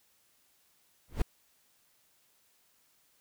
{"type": "noise with exponential growth", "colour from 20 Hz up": "brown", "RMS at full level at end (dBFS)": -24, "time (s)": [1.08, 1.22], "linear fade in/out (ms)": 5, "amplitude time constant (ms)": 30, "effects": ["white hiss -69 dBFS RMS until 3.2 s"]}